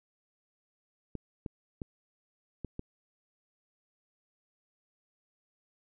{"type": "clicks", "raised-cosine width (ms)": 3, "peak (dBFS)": -24, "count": 5, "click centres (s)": [1.153, 1.462, 1.818, 2.647, 2.794], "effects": []}